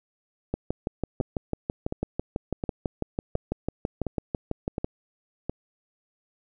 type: two click trains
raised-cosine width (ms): 2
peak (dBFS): -13 / -15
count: 27 / 7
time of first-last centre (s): 0.54-4.845 / 1.21-5.496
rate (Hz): 6.04 / 1.4
effects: none